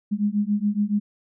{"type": "beating tone pair", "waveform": "sine", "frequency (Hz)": [203.2, 210.3], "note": ["G#3", "G#3"], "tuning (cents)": [-38, 22], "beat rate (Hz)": 7.1, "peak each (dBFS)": -23, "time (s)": [0.11, 1], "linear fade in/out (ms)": 20, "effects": []}